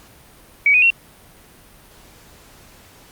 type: tone with pitch steps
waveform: sine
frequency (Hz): 2268 / 2488 / 2728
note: C#7 / D#7 / F7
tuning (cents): +39 / -1 / -41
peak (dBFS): -10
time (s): 0.66-0.903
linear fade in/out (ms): 2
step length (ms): 81
effects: pink hiss -47 dBFS RMS until 3.11 s + Opus 48 kbps

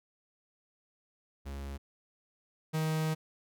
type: tone pair in turn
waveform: 45% pulse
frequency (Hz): 69.3 / 157.47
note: C#2 / D#3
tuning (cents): 0 / +21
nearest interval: octave + major second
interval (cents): 1421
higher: second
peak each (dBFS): -38 / -29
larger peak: second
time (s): 1.45-1.78 / 2.73-3.15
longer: second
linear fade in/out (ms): 20
effects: none

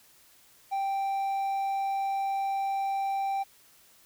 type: tone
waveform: triangle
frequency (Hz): 784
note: G5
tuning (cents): 0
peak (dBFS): -25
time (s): 0.71-3.44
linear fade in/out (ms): 20
effects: white hiss -59 dBFS RMS until 4.05 s

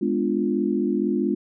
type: chord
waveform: sine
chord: G# diminished seventh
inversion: none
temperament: equal with one note detuned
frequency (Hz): 207.7 / 249.2 / 293.7 / 349.2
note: G#3 / B3 / D4 / F4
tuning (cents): 0 / +16 / 0 / 0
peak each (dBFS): -25 / -26 / -26 / -25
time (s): 0.01-1.35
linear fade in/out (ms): 10
effects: none

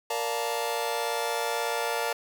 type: chord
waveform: sawtooth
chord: Bb major seventh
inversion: none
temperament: just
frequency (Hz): 466.2 / 582.7 / 699.2 / 874.1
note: Bb4 / D5 / F5 / A5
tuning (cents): 0 / -14 / +2 / -12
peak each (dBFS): -28 / -30 / -30 / -28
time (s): 0.1-2.13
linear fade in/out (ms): 5
effects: none

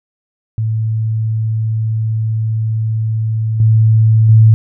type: tone with level steps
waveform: sine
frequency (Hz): 110.6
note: A2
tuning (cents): +9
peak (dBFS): -13 / -6 / -3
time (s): 0.58-4.54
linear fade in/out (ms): 0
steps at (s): 3.6 / 4.29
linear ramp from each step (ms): 2
effects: none

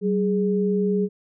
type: tone pair together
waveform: sine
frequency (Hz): 190.97 / 415.3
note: G3 / G#4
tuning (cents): -45 / 0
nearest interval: octave + minor second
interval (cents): 1345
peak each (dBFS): -21 / -22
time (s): 0.01-1.09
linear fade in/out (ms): 50
effects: none

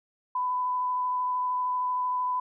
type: tone with vibrato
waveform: sine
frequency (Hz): 1000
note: B5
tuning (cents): +21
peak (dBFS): -25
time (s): 0.35-2.4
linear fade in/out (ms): 5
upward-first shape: sine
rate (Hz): 13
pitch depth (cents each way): 9
effects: none

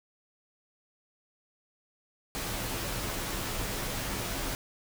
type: noise with comb filter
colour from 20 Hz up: pink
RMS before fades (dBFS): -34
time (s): 2.35-4.55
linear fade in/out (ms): 0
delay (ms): 13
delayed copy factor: -0.55
effects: none

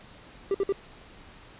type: tone bursts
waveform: triangle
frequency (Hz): 393.9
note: G4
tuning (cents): +8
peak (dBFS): -20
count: 3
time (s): 0.51-0.724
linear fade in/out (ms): 2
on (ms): 34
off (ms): 56
effects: pink hiss -50 dBFS RMS until 1.59 s + resampled to 8000 Hz

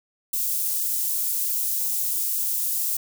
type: high-pass noise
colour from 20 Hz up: white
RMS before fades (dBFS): -25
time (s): 0.33-2.97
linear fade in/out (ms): 5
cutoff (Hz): 9100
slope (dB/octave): 12
effects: none

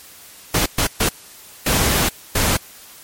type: noise bursts at uneven times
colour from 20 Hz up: pink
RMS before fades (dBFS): -17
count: 5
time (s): 0.54-0.66 / 0.78-0.87 / 1-1.09 / 1.66-2.09 / 2.35-2.57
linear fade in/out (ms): 5
effects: white hiss -42 dBFS RMS until 3.03 s + MP3 64 kbps

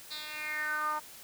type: tone with band-pass filter sweep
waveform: 10% pulse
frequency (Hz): 304.3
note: D#4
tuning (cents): -38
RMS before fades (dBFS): -35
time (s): 0.1-1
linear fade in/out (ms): 20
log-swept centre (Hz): 4000 to 1000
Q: 6
effects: white hiss -50 dBFS RMS until 1.23 s

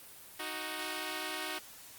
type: tone pair together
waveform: 5% pulse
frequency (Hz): 311.1 / 371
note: D#4 / F#4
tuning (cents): 0 / +5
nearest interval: minor third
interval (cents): 305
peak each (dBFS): -28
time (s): 0.39-1.59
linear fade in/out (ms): 10
effects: white hiss -52 dBFS RMS until 1.98 s + Opus 32 kbps

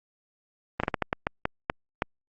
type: slowing click train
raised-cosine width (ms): 0.5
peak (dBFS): -9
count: 10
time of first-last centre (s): 0.8-2.021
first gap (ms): 35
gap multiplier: 1.32
effects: Opus 32 kbps

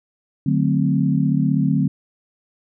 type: chord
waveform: sine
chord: D dominant seventh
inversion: none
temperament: equal with one note detuned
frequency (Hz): 148.97 / 185 / 220 / 261.6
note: D3 / F#3 / A3 / C4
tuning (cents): +25 / 0 / 0 / 0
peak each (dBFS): -19 / -21 / -23 / -21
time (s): 0.46-1.88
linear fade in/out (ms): 5
effects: none

